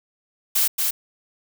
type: noise with echo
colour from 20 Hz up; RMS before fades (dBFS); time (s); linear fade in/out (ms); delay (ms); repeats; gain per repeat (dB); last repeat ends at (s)
blue; -19; 0.55-0.68; 10; 230; 1; -3; 0.91
effects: none